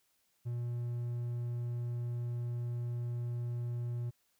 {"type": "tone", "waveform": "triangle", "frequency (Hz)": 120, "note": "B2", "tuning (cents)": -49, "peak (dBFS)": -32, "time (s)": [0.45, 4.11], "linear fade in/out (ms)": 20, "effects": ["white hiss -75 dBFS RMS until 4.39 s"]}